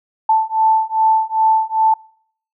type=beating tone pair; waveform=sine; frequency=880 / 882.5 Hz; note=A5 / A5; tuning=0 / +5 cents; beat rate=2.5 Hz; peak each=-15 dBFS; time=0.29-1.94 s; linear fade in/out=5 ms; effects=noise-tail reverb RT60 0.6 s tail -26 dB re dry